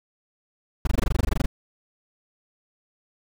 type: noise bursts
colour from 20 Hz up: brown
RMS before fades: -19 dBFS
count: 15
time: 0.85-1.46 s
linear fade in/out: 5 ms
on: 22 ms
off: 20 ms
effects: none